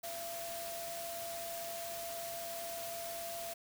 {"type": "tone in noise", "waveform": "sine", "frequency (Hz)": 678, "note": "E5", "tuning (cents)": 49, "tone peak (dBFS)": -42, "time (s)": [0.03, 3.54], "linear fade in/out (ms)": 10, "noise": "white", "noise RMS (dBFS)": -45, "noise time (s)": [0.03, 3.54], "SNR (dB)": 0, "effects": []}